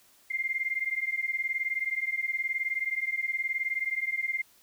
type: beating tone pair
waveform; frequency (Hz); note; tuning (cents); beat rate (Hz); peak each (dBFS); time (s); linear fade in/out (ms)
sine; 2096 / 2115; C7 / C7; +2 / +18; 19; -31; 0.3-4.42; 10
effects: white hiss -61 dBFS RMS until 4.62 s